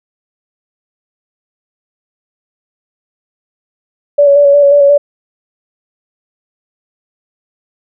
sine tone with vibrato, 570 Hz, C#5, 48 cents sharp, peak -3 dBFS, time 4.18-4.98 s, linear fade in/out 10 ms, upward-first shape square, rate 5.6 Hz, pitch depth 22 cents each way, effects none

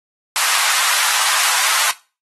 pink high-pass noise, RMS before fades -17 dBFS, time 0.36-1.91 s, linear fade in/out 0 ms, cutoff 940 Hz, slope 24 dB/octave, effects noise-tail reverb RT60 0.3 s tail -18 dB re dry + AAC 32 kbps

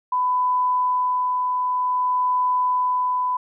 sine tone with tremolo, 1000 Hz, B5, 21 cents sharp, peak -17 dBFS, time 0.12-3.37 s, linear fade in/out 5 ms, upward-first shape sine, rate 0.53 Hz, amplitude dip 25%, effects none

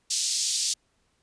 pink band-pass noise, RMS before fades -27 dBFS, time 0.1-0.74 s, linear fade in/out 10 ms, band 4300 to 8400 Hz, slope 24 dB/octave, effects pink hiss -70 dBFS RMS until 1.22 s + resampled to 22050 Hz

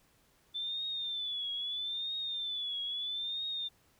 sine tone with vibrato, 3520 Hz, A7, in tune, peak -34 dBFS, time 0.54-3.69 s, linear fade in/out 20 ms, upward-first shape triangle, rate 0.77 Hz, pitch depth 110 cents each way, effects pink hiss -68 dBFS RMS until 3.99 s

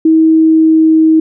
sine tone with pitch glide, 320 to 318 Hz, D#4 to D#4, +49 to +38 cents, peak -4 dBFS, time 0.05-1.2 s, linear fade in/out 5 ms, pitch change -11 cents, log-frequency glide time 0.29-0.97 s, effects none

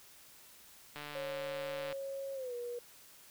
click train, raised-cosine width 0.3 ms, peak -28 dBFS, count 143, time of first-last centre 0.96-1.926 s, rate 147 Hz
sine tone with pitch glide, 547 to 481.7 Hz, C#5 to B4, -23 to -43 cents, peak -38 dBFS, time 1.15-2.79 s, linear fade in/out 5 ms, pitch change -220 cents, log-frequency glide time 2.34-2.54 s
effects white hiss -58 dBFS RMS until 3.3 s

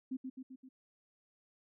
sine tone with echo, 260 Hz, C4, 11 cents flat, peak -35 dBFS, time 0.11-0.17 s, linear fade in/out 10 ms, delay 130 ms, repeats 4, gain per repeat -4 dB, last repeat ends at 0.69 s, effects none

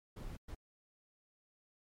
brown noise bursts at uneven times, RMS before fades -45 dBFS, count 2, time 0.16-0.37 / 0.48-0.55 s, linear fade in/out 10 ms, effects MP3 64 kbps

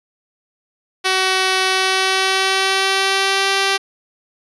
5% pulse tone with pitch glide, 377 to 390.3 Hz, F#4 to G4, +32 to -8 cents, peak -3 dBFS, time 1.04-3.78 s, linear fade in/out 20 ms, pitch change +60 cents, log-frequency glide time 1.65-3.51 s, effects resampled to 22050 Hz

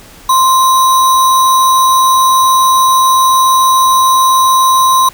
sine tone with sample-and-hold, 1046.5 Hz, C6, in tune, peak -5 dBFS, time 0.29-5.09 s, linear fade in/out 5 ms, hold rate 4900 Hz, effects pink hiss -37 dBFS RMS until 5.13 s

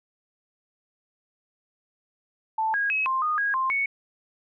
sine tone with pitch steps, 881 / 1639 / 2562 / 1050 / 1231 / 1642 / 1051 / 2219 Hz, A5 / G#6 / E7 / C6 / D#6 / G#6 / C6 / C#7, +2 / -23 / -50 / +6 / -19 / -20 / +7 / +1 cents, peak -22 dBFS, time 2.58-3.86 s, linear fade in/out 5 ms, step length 160 ms, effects none

